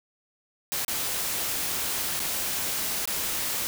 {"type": "noise with dropouts", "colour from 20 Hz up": "white", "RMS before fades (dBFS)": -29, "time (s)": [0.72, 3.67], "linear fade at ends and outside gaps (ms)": 0, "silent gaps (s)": [[0.848, 0.881], [2.194, 2.201], [3.055, 3.075]], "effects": []}